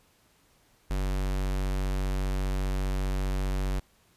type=tone; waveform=square; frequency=47.51 Hz; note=F#1; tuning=47 cents sharp; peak=-27 dBFS; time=0.9-3.8 s; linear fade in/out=10 ms; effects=pink hiss -64 dBFS RMS until 4.16 s + resampled to 32000 Hz